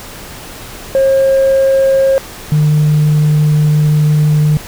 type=tone pair in turn; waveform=sine; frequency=538 / 150.97 Hz; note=C5 / D3; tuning=+48 / +48 cents; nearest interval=octave + minor seventh; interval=2200 cents; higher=first; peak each=-5 dBFS; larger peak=neither; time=0.95-2.18 / 2.52-4.57 s; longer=second; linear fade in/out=0 ms; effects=tanh soft clip ceiling -5 dBFS + pink hiss -30 dBFS RMS until 4.67 s